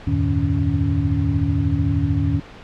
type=tone cluster; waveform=sine; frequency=80.1 / 93.3 / 109.5 / 151.2 / 281.1 Hz; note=E2 / F#2 / A2 / D#3 / C#4; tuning=-49 / +15 / -8 / -49 / +24 cents; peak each=-23 dBFS; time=0.07-2.4 s; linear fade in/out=5 ms; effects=pink hiss -40 dBFS RMS until 2.63 s + low-pass 3000 Hz 12 dB/octave